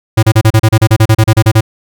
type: tone bursts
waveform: square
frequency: 110.2 Hz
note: A2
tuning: 3 cents sharp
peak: -4 dBFS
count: 16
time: 0.17-1.609 s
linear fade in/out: 10 ms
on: 59 ms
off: 33 ms
effects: none